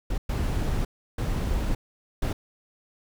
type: noise bursts at uneven times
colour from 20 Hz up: brown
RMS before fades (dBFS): -26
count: 4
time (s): 0.1-0.18 / 0.29-0.85 / 1.18-1.75 / 2.22-2.33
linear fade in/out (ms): 5
effects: none